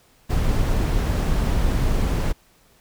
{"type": "noise", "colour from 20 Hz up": "brown", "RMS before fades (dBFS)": -20, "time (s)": [0.29, 2.33], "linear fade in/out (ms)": 20, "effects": ["pink hiss -57 dBFS RMS until 2.8 s"]}